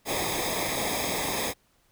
pink noise with comb filter, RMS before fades -29 dBFS, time 0.05-1.54 s, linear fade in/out 50 ms, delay 0.69 ms, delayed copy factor -0.85, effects pink hiss -66 dBFS RMS until 1.91 s

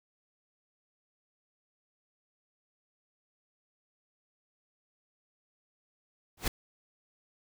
pink noise with exponential growth, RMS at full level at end -24 dBFS, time 6.37-6.48 s, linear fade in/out 5 ms, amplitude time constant 22 ms, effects none

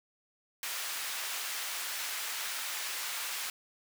pink high-pass noise, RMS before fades -37 dBFS, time 0.63-3.5 s, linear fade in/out 2 ms, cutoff 1400 Hz, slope 12 dB/octave, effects none

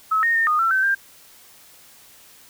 sine tone with pitch steps, 1291 / 1850 / 1822 / 1231 / 1343 / 1539 / 1591 Hz, E6 / A#6 / A#6 / D#6 / E6 / G6 / G6, -37 / -14 / -40 / -19 / +32 / -32 / +25 cents, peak -16 dBFS, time 0.11-0.95 s, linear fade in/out 10 ms, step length 120 ms, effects white hiss -49 dBFS RMS until 2.49 s

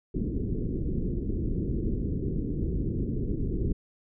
pink low-pass noise, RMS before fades -29 dBFS, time 0.14-3.73 s, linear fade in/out 10 ms, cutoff 410 Hz, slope 48 dB/octave, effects none

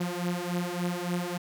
sawtooth beating tone pair, 174.61 / 178.11 Hz, F3 / F3, 0 / +34 cents, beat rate 3.5 Hz, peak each -28 dBFS, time 0-1.38 s, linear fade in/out 10 ms, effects none

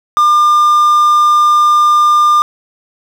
triangle tone with quantisation, 1200 Hz, D6, 37 cents sharp, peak -4 dBFS, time 0.17-2.42 s, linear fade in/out 0 ms, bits 5, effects none

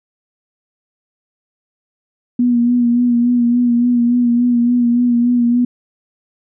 sine tone with vibrato, 241 Hz, B3, 42 cents flat, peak -10 dBFS, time 2.39-5.65 s, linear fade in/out 5 ms, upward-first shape sine, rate 3.5 Hz, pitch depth 32 cents each way, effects none

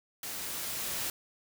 white noise with level ramp, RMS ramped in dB -39 to -34 dBFS, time 0.23-1.1 s, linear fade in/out 2 ms, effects none

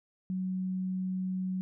sine tone, 186.1 Hz, F#3, 10 cents sharp, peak -30 dBFS, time 0.3-1.61 s, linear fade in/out 0 ms, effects none

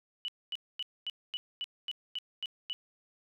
sine tone bursts, 2960 Hz, F#7, in tune, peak -33 dBFS, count 10, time 0.25-2.73 s, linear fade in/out 0 ms, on 32 ms, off 240 ms, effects none

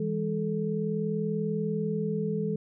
sine tone cluster, 163 / 203.3 / 434.4 Hz, E3 / G#3 / A4, -19 / -37 / -22 cents, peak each -31 dBFS, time 0-2.56 s, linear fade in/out 5 ms, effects none

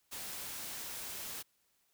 white noise, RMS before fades -43 dBFS, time 0.11-1.43 s, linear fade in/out 20 ms, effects white hiss -75 dBFS RMS until 1.93 s

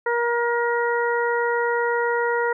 harmonic tone, 473.9 Hz, A#4, 28 cents sharp, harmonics 1 / 2 / 3 / 4, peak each -22 / -25 / -27 / -28 dBFS, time 0.06-2.53 s, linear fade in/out 5 ms, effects none

